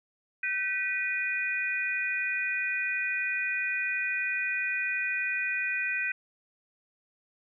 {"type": "tone cluster", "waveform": "sine", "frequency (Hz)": [1530, 1949, 2462], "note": ["G6", "B6", "D#7"], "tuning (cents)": [-42, -23, -19], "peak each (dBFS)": [-33, -33, -30], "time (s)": [0.43, 6.12], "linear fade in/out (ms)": 5, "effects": []}